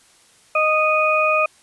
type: harmonic tone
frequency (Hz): 620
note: D#5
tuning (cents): -6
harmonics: 1 / 2 / 4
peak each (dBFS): -19 / -19 / -19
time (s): 0.55-1.46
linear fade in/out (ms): 5
effects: white hiss -53 dBFS RMS until 1.62 s + resampled to 24000 Hz